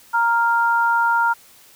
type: tone pair together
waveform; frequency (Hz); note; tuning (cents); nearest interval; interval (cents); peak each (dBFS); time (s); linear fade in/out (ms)
sine; 932.3 / 1396.9; A#5 / F6; 0 / 0; perfect fifth; 700; -17 / -18; 0.13-1.34; 20
effects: white hiss -49 dBFS RMS until 1.75 s